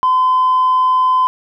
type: tone with tanh clipping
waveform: triangle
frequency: 1022 Hz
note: C6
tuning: 41 cents flat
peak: -10 dBFS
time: 0.03-1.27 s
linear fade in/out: 0 ms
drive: 5 dB
effects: none